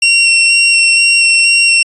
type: tone with vibrato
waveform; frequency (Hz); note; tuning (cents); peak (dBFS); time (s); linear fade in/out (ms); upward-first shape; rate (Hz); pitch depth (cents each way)
sawtooth; 2734; F7; -37; -3; 0.02-1.83; 5; square; 2.1; 8
effects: resampled to 22050 Hz